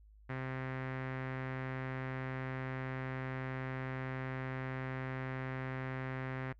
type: tone with low-pass filter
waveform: sawtooth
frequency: 130.81 Hz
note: C3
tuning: in tune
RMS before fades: -40 dBFS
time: 0.29-6.53 s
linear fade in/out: 10 ms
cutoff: 1900 Hz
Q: 2.8
effects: noise-tail reverb RT60 0.1 s tail -23 dB re dry + added 52 Hz sine -57 dBFS peak until 6.59 s